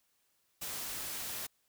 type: noise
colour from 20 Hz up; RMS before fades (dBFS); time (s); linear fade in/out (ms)
white; -40; 0.61-1.47; 10
effects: white hiss -75 dBFS RMS until 1.68 s